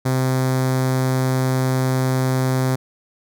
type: tone with notch filter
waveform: sawtooth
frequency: 130 Hz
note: C3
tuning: 11 cents flat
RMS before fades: -19 dBFS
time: 0.05-2.76 s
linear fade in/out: 10 ms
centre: 2800 Hz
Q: 1.4
effects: none